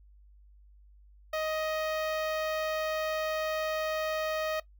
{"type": "tone with notch filter", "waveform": "sawtooth", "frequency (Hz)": 626, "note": "D#5", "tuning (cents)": 10, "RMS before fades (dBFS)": -32, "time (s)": [1.33, 4.6], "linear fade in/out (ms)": 5, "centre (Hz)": 8700, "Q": 0.61, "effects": ["noise-tail reverb RT60 0.1 s tail -17 dB re dry", "added 50 Hz sine -54 dBFS peak until 4.79 s"]}